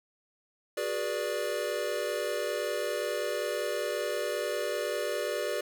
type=chord; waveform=square; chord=G# half-diminished seventh; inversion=third; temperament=equal with one note detuned; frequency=370 / 415.3 / 485.1 / 587.3 Hz; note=F#4 / G#4 / B4 / D5; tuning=0 / 0 / -31 / 0 cents; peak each=-39 / -37 / -36 / -34 dBFS; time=0.77-5.61 s; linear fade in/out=5 ms; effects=none